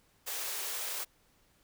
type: high-pass noise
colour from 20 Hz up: white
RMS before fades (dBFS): -37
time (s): 0.26-1.05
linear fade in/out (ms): 20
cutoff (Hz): 360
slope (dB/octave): 48
effects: pink hiss -68 dBFS RMS until 1.63 s